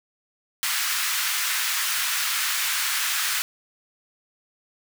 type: high-pass noise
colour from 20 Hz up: pink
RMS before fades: -25 dBFS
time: 0.63-3.42 s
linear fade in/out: 0 ms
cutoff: 1300 Hz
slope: 24 dB/octave
effects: none